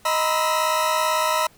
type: tone cluster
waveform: 40% pulse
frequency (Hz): 625 / 953 / 1011 / 1311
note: D#5 / A#5 / B5 / E6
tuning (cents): +8 / +38 / +40 / -10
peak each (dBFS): -24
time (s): 0.05-1.47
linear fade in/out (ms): 5
effects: pink hiss -54 dBFS RMS until 1.57 s